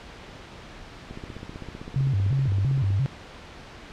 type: click train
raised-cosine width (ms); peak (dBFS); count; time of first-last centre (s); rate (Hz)
3; -24; 29; 1.11-2.905; 15.6
type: tone with vibrato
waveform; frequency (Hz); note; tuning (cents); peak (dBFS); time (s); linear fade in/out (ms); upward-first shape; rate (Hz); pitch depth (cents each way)
sine; 115.3; A#2; -19; -20; 1.96-3.06; 0; square; 2.9; 280
effects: pink hiss -43 dBFS RMS until 3.92 s + low-pass 4000 Hz 12 dB/octave